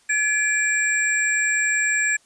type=tone cluster; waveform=sine; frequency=1709 / 2356 / 7610 Hz; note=G#6 / D7 / A#8; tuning=+49 / +5 / +35 cents; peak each=-21 / -24 / -24 dBFS; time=0.09-2.17 s; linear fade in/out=10 ms; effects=white hiss -58 dBFS RMS until 2.25 s + resampled to 22050 Hz